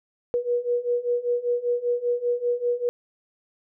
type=beating tone pair; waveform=sine; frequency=480.9 / 486 Hz; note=B4 / B4; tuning=-46 / -28 cents; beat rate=5.1 Hz; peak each=-26 / -24 dBFS; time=0.34-2.89 s; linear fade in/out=0 ms; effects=none